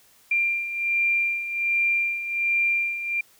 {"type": "beating tone pair", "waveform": "sine", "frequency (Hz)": [2380, 2381.3], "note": ["D7", "D7"], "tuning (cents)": [22, 23], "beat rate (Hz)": 1.3, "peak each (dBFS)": [-28, -22], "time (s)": [0.31, 3.21], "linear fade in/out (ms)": 5, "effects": ["white hiss -57 dBFS RMS until 3.39 s"]}